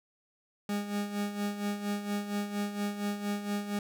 40% pulse tone with tremolo, 204.6 Hz, G#3, 26 cents flat, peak -28 dBFS, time 0.69-3.79 s, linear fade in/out 2 ms, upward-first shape sine, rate 4.3 Hz, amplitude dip 65%, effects none

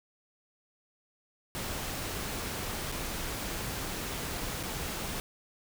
pink noise with dropouts, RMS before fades -36 dBFS, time 1.55-5.2 s, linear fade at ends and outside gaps 0 ms, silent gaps 2.917-2.923 / 4.63-4.635 s, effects none

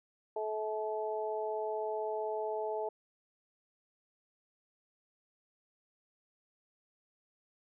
harmonic tone, 215.7 Hz, A3, 34 cents flat, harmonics 2 / 3 / 4, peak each -36 / -38 / -39 dBFS, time 0.36-2.89 s, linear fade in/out 5 ms, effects none

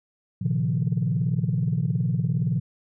sine tone cluster, 115.5 / 132.9 / 154.2 / 173.7 Hz, A#2 / C3 / D#3 / F3, -16 / +27 / -15 / -9 cents, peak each -26 dBFS, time 0.41-2.6 s, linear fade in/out 10 ms, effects tanh soft clip ceiling -14 dBFS

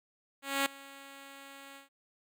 5% pulse tone with ADSR envelope, 275.7 Hz, C#4, 9 cents flat, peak -15 dBFS, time 0.42-1.89 s, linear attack 240 ms, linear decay 4 ms, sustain -22 dB, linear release 130 ms, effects none

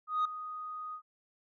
sine tone with ADSR envelope, 1244.5 Hz, D#6, in tune, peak -23 dBFS, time 0.07-1.02 s, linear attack 180 ms, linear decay 5 ms, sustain -15 dB, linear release 82 ms, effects tanh soft clip ceiling -25 dBFS

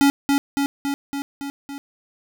square tone with echo, 280.1 Hz, C#4, 18 cents sharp, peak -13 dBFS, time 0.01-0.1 s, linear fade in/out 0 ms, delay 280 ms, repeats 6, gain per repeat -3 dB, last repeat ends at 1.78 s, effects none

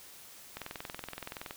click train, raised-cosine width 0.3 ms, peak -23 dBFS, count 21, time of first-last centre 0.57-1.509 s, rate 21.3 Hz, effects white hiss -52 dBFS RMS until 1.56 s

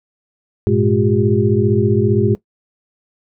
sine tone cluster, 102.2 / 117.4 / 210.7 / 357.2 / 399.3 Hz, G#2 / A#2 / G#3 / F4 / G4, -27 / +13 / +25 / +39 / +32 cents, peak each -18 dBFS, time 0.67-2.35 s, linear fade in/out 0 ms, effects noise-tail reverb RT60 0.1 s tail -19 dB re dry

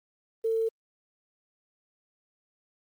sine tone with quantisation, 449.8 Hz, A4, 38 cents sharp, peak -24 dBFS, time 0.44-0.69 s, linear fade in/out 10 ms, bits 9, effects Opus 32 kbps

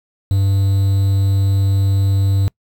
triangle tone with quantisation, 98 Hz, G2, in tune, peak -10 dBFS, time 0.31-2.48 s, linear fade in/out 0 ms, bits 6, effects noise-tail reverb RT60 0.1 s tail -25 dB re dry

